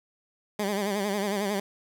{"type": "tone with vibrato", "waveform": "15% pulse", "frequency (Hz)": 202, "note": "G#3", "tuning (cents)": -48, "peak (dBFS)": -20, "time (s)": [0.59, 1.6], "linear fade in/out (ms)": 5, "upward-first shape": "sine", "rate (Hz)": 11, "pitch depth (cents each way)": 82, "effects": []}